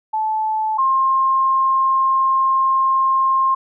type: tone pair in turn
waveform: sine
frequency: 870 / 1062.7 Hz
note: A5 / C6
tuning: -20 / +27 cents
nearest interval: minor third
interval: 347 cents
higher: second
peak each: -17 / -13 dBFS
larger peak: second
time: 0.13-0.78 / 0.78-3.55 s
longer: second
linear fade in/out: 10 ms
effects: none